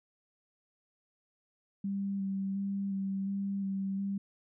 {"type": "tone with vibrato", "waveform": "sine", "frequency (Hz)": 196, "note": "G3", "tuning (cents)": 0, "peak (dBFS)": -31, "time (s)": [1.84, 4.18], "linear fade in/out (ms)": 5, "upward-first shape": "square", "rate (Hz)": 1.4, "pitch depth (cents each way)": 15, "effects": []}